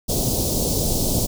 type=band-stop noise; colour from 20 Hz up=pink; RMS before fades=-21 dBFS; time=0.08-1.27 s; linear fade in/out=20 ms; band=650 to 4500 Hz; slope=24 dB/octave; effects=none